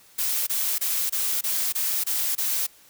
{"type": "noise bursts", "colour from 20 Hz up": "blue", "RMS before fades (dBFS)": -25, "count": 8, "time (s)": [0.18, 2.668], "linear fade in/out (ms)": 10, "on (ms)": 290, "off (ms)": 24, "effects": ["white hiss -54 dBFS RMS until 2.89 s"]}